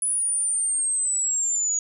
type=linear sweep; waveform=sine; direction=down; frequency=9956 to 6740 Hz; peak=-21 dBFS; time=0.02-1.79 s; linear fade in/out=2 ms; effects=none